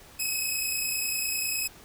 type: tone pair together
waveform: 10% pulse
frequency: 2543 / 2573 Hz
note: D#7 / E7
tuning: +37 / -43 cents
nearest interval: unison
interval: 20 cents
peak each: -21 / -22 dBFS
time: 0.19-1.68 s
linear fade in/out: 10 ms
effects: pink hiss -51 dBFS RMS until 1.84 s

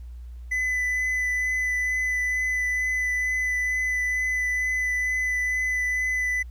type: tone with vibrato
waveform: triangle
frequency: 2004 Hz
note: B6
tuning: 25 cents sharp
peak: -21 dBFS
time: 0.51-6.43 s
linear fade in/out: 10 ms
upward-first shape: triangle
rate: 2.2 Hz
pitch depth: 11 cents each way
effects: added 60 Hz sine -36 dBFS peak until 6.5 s + pink hiss -65 dBFS RMS until 6.5 s

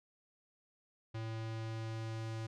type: tone with low-pass filter sweep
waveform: square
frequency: 112 Hz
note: A2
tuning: 31 cents sharp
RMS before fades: -41 dBFS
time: 1.14-2.47 s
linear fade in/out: 10 ms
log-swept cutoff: 4300 to 6500 Hz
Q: 0.94
effects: none

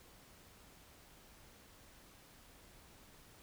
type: silence
effects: pink hiss -61 dBFS RMS until 3.42 s

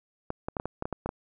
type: clicks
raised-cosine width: 1 ms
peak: -17 dBFS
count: 10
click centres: 0.304 / 0.485 / 0.568 / 0.599 / 0.656 / 0.824 / 0.855 / 0.927 / 1.06 / 1.091 s
effects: none

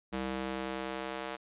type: tone with high-pass filter sweep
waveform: square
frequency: 65.41 Hz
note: C2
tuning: in tune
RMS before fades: -37 dBFS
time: 0.12-1.37 s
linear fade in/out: 20 ms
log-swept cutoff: 200 to 530 Hz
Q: 0.84
effects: resampled to 8000 Hz

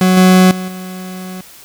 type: tone with level steps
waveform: 40% pulse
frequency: 185 Hz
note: F#3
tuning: in tune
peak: -7 / -4 / -19 / -24 dBFS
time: 0.01-1.41 s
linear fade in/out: 2 ms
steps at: 0.17 / 0.51 / 0.68 s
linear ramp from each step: 2 ms
effects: white hiss -39 dBFS RMS until 1.64 s

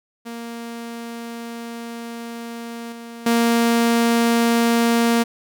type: tone with level steps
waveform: sawtooth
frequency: 233.1 Hz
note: A#3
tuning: in tune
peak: -26 / -30 / -11 dBFS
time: 0.25-5.24 s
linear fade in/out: 20 ms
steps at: 2.92 / 3.26 s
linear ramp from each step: 5 ms
effects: none

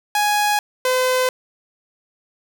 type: tone pair in turn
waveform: sawtooth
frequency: 832 / 510.3 Hz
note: G#5 / C5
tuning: +3 / -43 cents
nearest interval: minor sixth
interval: 846 cents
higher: first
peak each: -12 dBFS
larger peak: neither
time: 0.15-0.59 / 0.85-1.29 s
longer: neither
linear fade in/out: 2 ms
effects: none

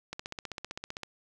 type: click train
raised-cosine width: 0.2 ms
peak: -20 dBFS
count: 15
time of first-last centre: 0.13-1.033 s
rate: 15.5 Hz
effects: none

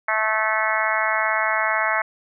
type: harmonic tone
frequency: 217.8 Hz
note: A3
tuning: 17 cents flat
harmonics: 3 / 4 / 5 / 6 / 7 / 8 / 9 / 10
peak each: -27 / -27 / -27 / -27 / -27 / -27 / -27 / -27 dBFS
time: 0.08-2.02 s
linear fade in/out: 5 ms
effects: none

